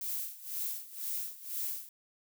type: noise with tremolo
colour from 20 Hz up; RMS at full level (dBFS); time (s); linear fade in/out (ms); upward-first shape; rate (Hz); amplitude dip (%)
violet; -35; 0.01-1.89; 2; sine; 2; 85
effects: none